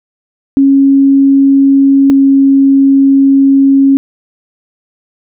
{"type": "tone pair in turn", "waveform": "sine", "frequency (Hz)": [274.4, 273.4], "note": ["C#4", "C#4"], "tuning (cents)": [-17, -24], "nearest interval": "unison", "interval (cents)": 7, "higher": "first", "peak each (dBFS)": -3, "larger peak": "neither", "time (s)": [[0.57, 2.1], [2.1, 3.97]], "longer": "second", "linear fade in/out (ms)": 0, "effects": []}